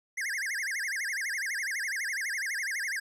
square tone with vibrato, 1857 Hz, A#6, 7 cents flat, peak -31 dBFS, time 0.17-3 s, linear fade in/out 10 ms, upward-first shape sine, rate 12 Hz, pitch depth 280 cents each way, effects low-pass 12000 Hz 12 dB/octave

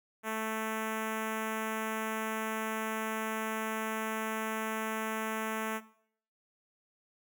5% pulse tone with notch filter, 220 Hz, A3, in tune, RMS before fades -35 dBFS, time 0.23-5.81 s, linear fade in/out 50 ms, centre 4600 Hz, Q 0.52, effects noise-tail reverb RT60 0.6 s tail -18 dB re dry

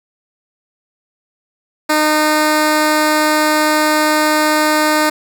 10% pulse tone, 305.9 Hz, D#4, 29 cents flat, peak -3 dBFS, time 1.89-5.1 s, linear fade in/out 10 ms, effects none

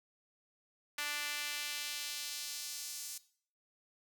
sawtooth tone with high-pass filter sweep, 293.6 Hz, D4, in tune, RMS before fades -41 dBFS, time 0.98-3.18 s, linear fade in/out 5 ms, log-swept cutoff 1800 to 6700 Hz, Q 1.1, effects noise-tail reverb RT60 0.5 s tail -17 dB re dry

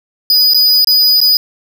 square tone with dropouts, 4953 Hz, D#8, 9 cents flat, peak -7 dBFS, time 0.3-1.37 s, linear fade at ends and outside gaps 1 ms, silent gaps 0.536-0.545 / 0.846-0.872 / 1.204-1.214 s, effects none

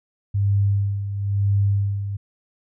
sine tone with tremolo, 100 Hz, G2, 35 cents sharp, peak -15 dBFS, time 0.34-2.17 s, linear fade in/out 10 ms, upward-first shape sine, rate 1 Hz, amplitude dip 65%, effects none

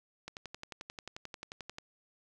click train, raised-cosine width 0.2 ms, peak -25 dBFS, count 18, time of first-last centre 0.28-1.784 s, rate 11.3 Hz, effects none

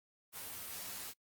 white noise with comb filter, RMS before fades -45 dBFS, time 0.32-1.14 s, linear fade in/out 50 ms, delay 11 ms, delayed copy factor +0.75, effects noise-tail reverb RT60 0.1 s tail -23 dB re dry + Opus 32 kbps

